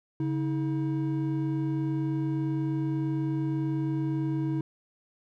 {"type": "tone pair together", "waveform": "triangle", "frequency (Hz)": [140.8, 319], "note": ["C#3", "D#4"], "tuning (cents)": [27, 43], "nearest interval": "octave + major second", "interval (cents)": 1416, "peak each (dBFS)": [-27, -27], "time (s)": [0.2, 4.61], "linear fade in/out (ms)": 2, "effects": []}